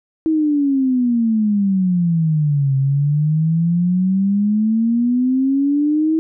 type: exponential two-way sweep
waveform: sine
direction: down then up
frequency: 322.6 to 133.9 to 322.6 Hz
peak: -13 dBFS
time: 0.26-6.19 s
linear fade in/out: 0 ms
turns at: 2.76 s
effects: none